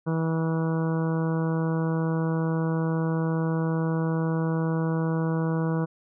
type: harmonic tone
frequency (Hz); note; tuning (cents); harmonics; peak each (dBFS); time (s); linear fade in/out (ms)
162.3; E3; -27; 1 / 2 / 3 / 4 / 5 / 6 / 7 / 8 / 9; -24 / -31 / -32 / -40 / -42 / -39 / -41 / -46 / -42; 0.06-5.86; 20
effects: none